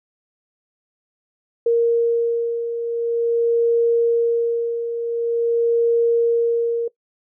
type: beating tone pair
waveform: sine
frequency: 466.2 / 466.66 Hz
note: A#4 / A#4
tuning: 0 / +2 cents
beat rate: 0.46 Hz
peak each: -23 / -16 dBFS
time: 1.66-6.88 s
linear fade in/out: 5 ms
effects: noise-tail reverb RT60 0.1 s tail -20 dB re dry